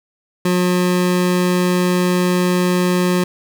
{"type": "tone", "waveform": "25% pulse", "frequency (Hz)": 180, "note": "F#3", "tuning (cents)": -47, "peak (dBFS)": -10, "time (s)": [0.45, 3.24], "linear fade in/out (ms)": 5, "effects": []}